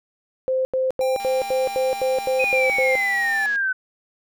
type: tone bursts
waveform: sine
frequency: 520 Hz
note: C5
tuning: 11 cents flat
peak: -18 dBFS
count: 10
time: 0.48-2.954 s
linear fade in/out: 0 ms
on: 170 ms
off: 86 ms
type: tone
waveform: square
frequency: 794 Hz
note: G5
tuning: 22 cents sharp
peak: -28 dBFS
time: 1.01-3.46 s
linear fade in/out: 0 ms
type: click train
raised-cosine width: 0.2 ms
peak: -25 dBFS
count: 546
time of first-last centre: 1.2-3.559 s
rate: 231 Hz
type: linear sweep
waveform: sine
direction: down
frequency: 2513 to 1500 Hz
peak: -19 dBFS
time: 2.39-3.73 s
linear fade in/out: 10 ms
effects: none